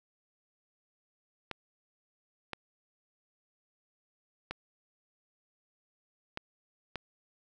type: clicks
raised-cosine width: 0.3 ms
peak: -20 dBFS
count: 5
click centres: 1.513 / 2.533 / 4.51 / 6.374 / 6.957 s
effects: none